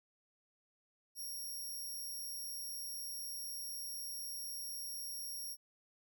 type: tone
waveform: 5% pulse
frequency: 5588 Hz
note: F8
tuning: in tune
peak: -36 dBFS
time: 1.15-5.57 s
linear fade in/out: 50 ms
effects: none